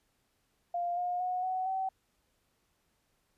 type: tone with pitch steps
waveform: sine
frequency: 698.5 / 714 / 729.8 / 746 / 762.6 Hz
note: F5 / F5 / F#5 / F#5 / G5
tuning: 0 / +38 / -24 / +14 / -48 cents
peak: -30 dBFS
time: 0.74-1.89 s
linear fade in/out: 5 ms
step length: 230 ms
effects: pink hiss -75 dBFS RMS until 3.37 s + resampled to 32000 Hz

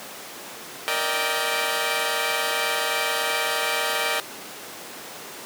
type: chord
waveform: 10% pulse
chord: Eb major seventh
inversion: second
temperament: equal with one note detuned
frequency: 466.2 / 587.3 / 630.9 / 784 Hz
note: Bb4 / D5 / Eb5 / G5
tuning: 0 / 0 / +24 / 0 cents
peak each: -20 dBFS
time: 0.88-4.2 s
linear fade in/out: 0 ms
effects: pink hiss -37 dBFS RMS until 5.45 s + high-pass 300 Hz 12 dB/octave

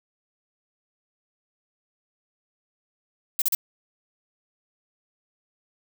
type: noise bursts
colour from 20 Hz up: violet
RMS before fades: -22 dBFS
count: 3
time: 3.39-3.55 s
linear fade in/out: 2 ms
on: 28 ms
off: 38 ms
effects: none

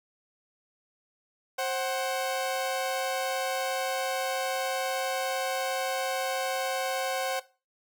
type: tone pair together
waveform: sawtooth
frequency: 530 / 749.5 Hz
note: C5 / F#5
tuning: +22 / +22 cents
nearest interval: tritone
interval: 600 cents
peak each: -27 dBFS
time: 1.58-7.4 s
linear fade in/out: 10 ms
effects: noise-tail reverb RT60 0.3 s tail -17 dB re dry

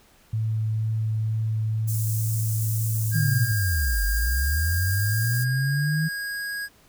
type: tone with vibrato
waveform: sine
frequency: 110 Hz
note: A2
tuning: in tune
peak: -22 dBFS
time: 0.33-3.52 s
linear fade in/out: 5 ms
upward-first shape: triangle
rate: 2.1 Hz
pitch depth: 10 cents each way
type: high-pass noise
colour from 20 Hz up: white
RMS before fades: -33 dBFS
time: 1.87-5.45 s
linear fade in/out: 20 ms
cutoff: 6600 Hz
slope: 24 dB/octave
type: tone with pitch glide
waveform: square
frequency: 1618 to 1646.3 Hz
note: G#6 to G#6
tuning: -46 to -16 cents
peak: -29 dBFS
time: 3.11-6.69 s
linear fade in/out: 50 ms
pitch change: +30 cents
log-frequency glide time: 4.94-6.57 s
type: linear two-way sweep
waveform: sine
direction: down then up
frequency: 160.8 to 46.49 to 160.8 Hz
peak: -21 dBFS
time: 3.14-6.09 s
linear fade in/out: 20 ms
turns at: 4.02 s
effects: pink hiss -57 dBFS RMS until 6.88 s

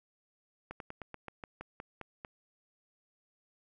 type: slowing click train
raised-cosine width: 0.5 ms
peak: -27 dBFS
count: 11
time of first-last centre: 0.71-2.248 s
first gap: 92 ms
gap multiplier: 1.11
effects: none

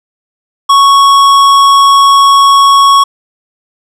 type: tone with tanh clipping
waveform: sine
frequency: 1108.7 Hz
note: C#6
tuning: in tune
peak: -4 dBFS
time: 0.69-3.04 s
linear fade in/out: 10 ms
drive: 15 dB
effects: none

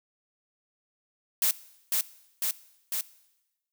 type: noise with echo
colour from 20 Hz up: blue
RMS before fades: -24 dBFS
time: 1.42-1.51 s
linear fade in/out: 2 ms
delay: 500 ms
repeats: 3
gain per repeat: -2 dB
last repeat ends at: 3.01 s
effects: noise-tail reverb RT60 1.0 s tail -19 dB re dry

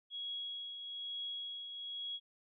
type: tone with tremolo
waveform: sine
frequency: 3322 Hz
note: G#7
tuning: in tune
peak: -38 dBFS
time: 0.1-2.2 s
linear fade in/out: 50 ms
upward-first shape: triangle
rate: 1.1 Hz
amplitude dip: 50%
effects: none

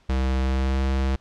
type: tone with pitch glide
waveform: square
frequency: 65.41 to 66.55 Hz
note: C2 to C2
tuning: 0 to +30 cents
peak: -21 dBFS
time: 0.09-1.16 s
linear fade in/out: 5 ms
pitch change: +30 cents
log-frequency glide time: 0.41-0.82 s
effects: pink hiss -60 dBFS RMS until 1.2 s + low-pass 5000 Hz 12 dB/octave

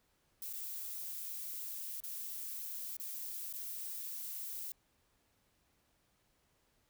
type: noise with dropouts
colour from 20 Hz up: violet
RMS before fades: -43 dBFS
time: 0.42-4.72 s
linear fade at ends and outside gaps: 2 ms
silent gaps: 0.529-0.534 / 2.003-2.036 / 2.968-2.998 / 3.528-3.537 s
effects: pink hiss -75 dBFS RMS until 6.89 s

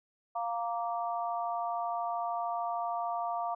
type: chord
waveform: sine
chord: Bb major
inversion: second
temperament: just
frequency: 699.2 / 932.3 / 1165.4 Hz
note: F5 / Bb5 / D6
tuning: +2 / 0 / -14 cents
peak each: -33 / -37 / -38 dBFS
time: 0.35-3.55 s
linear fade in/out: 10 ms
effects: none

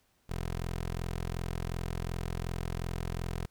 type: tone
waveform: 15% pulse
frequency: 42.73 Hz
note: F1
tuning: 37 cents flat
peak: -27 dBFS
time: 0.29-3.46 s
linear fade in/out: 10 ms
effects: pink hiss -71 dBFS RMS until 3.5 s

